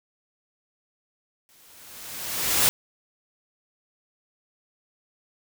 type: noise with exponential growth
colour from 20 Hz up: white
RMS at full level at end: -18 dBFS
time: 1.49-2.69 s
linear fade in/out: 0 ms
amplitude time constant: 260 ms
effects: none